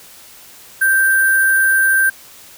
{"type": "tone with sample-and-hold", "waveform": "sine", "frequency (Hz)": 1568, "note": "G6", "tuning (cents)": 0, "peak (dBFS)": -10, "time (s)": [0.81, 2.1], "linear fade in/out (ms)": 10, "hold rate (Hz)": 11025, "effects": ["white hiss -41 dBFS RMS until 2.57 s"]}